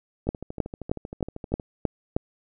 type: two click trains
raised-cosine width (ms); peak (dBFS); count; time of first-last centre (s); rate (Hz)
2; -21 / -9; 18 / 7; 0.27-1.598 / 0.29-2.165; 12.8 / 3.2
effects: none